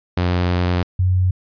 sawtooth / sine tone pair in turn, 89 / 92.03 Hz, F2 / F#2, +33 / -9 cents, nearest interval minor second, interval 58 cents, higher second, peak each -12 / -13 dBFS, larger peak first, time 0.17-0.83 / 0.99-1.31 s, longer first, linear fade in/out 5 ms, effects resampled to 11025 Hz

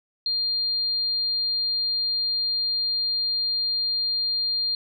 sine tone, 4200 Hz, C8, 6 cents sharp, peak -22 dBFS, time 0.26-4.75 s, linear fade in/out 2 ms, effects none

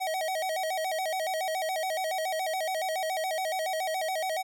square tone with vibrato, 692 Hz, F5, 16 cents flat, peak -29 dBFS, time 0-4.43 s, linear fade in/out 20 ms, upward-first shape square, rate 7.1 Hz, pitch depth 150 cents each way, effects none

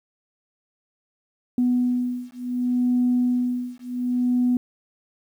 sine beating tone pair, 246.9 / 247.58 Hz, B3 / B3, 0 / +4 cents, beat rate 0.68 Hz, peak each -22 dBFS, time 1.58-4.57 s, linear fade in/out 2 ms, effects tanh soft clip ceiling -12 dBFS + 9-bit

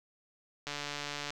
click train, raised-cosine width 0.2 ms, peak -20 dBFS, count 93, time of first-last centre 0.67-1.304 s, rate 145 Hz, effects none

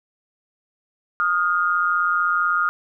sine tone pair together, 1239.2 / 1415 Hz, D#6 / F6, -7 / +22 cents, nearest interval major second, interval 229 cents, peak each -20 dBFS, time 1.2-2.69 s, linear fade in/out 0 ms, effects none

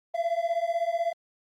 triangle beating tone pair, 669 / 685 Hz, E5 / F5, +25 / -34 cents, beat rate 16 Hz, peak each -26 / -26 dBFS, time 0.14-1.13 s, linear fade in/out 10 ms, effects Opus 24 kbps

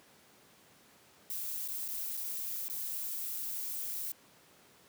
violet noise with dropouts, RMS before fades -38 dBFS, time 1.3-4.12 s, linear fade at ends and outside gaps 2 ms, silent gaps 1.678-1.684 / 1.88-1.885 / 2.17-2.173 / 2.683-2.698 s, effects pink hiss -61 dBFS RMS until 4.88 s + high-pass 150 Hz 12 dB/octave

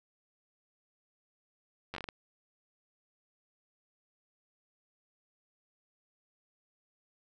slowing click train, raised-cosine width 0.3 ms, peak -23 dBFS, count 7, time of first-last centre 1.94-2.088 s, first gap 10 ms, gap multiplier 1.36, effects none

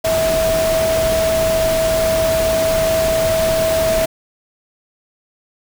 sine tone in noise, 648 Hz, E5, 30 cents flat, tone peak -14 dBFS, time 0.04-4.06 s, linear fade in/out 10 ms, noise pink, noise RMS -22 dBFS, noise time 0.04-4.06 s, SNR +5 dB, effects none

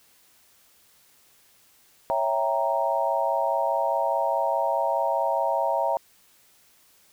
sine chord, C# diminished seventh, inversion none, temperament equal, 554.4 / 659.3 / 784 / 932.3 Hz, C#5 / E5 / G5 / Bb5, 0 / 0 / 0 / 0 cents, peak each -28 / -26 / -29 / -26 dBFS, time 2.1-5.97 s, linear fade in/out 0 ms, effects white hiss -59 dBFS RMS until 7.12 s

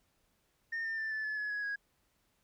sine tone with pitch steps, 1825 / 1798.8 / 1773 / 1747.6 / 1722.6 / 1697.9 / 1673.5 / 1649.5 Hz, A#6 / A6 / A6 / A6 / A6 / G#6 / G#6 / G#6, -37 / +38 / +13 / -12 / -37 / +38 / +13 / -12 cents, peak -32 dBFS, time 0.72-1.76 s, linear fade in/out 10 ms, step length 130 ms, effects tanh soft clip ceiling -32 dBFS + pink hiss -75 dBFS RMS until 2.43 s

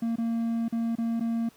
triangle tone with dropouts, 230 Hz, A#3, 23 cents flat, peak -23 dBFS, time 0.02-1.49 s, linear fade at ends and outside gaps 5 ms, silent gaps 0.158-0.182 / 0.683-0.724 / 0.954-0.983 / 1.198-1.206 s, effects pink hiss -58 dBFS RMS until 1.56 s + high-pass 80 Hz 12 dB/octave

